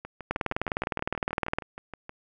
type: two click trains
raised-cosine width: 0.5 ms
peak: -23 / -11 dBFS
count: 14 / 26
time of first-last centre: 0.05-2.094 / 0.31-1.586 s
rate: 6.36 / 19.6 Hz
effects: none